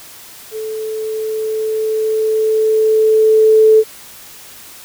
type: tone with level ramp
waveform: sine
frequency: 436.8 Hz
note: A4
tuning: 13 cents flat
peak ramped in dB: -21 to -4 dBFS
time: 0.51-3.84 s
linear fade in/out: 50 ms
effects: white hiss -37 dBFS RMS until 4.84 s